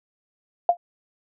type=tone with exponential decay; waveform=sine; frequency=698.5 Hz; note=F5; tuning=in tune; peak=-9 dBFS; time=0.69-0.77 s; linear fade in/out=2 ms; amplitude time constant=17 ms; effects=none